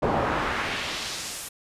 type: noise with band-pass filter sweep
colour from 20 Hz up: brown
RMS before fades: -28 dBFS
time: 0.02-1.49 s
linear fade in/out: 10 ms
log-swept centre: 640 to 11000 Hz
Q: 1.1
effects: resampled to 32000 Hz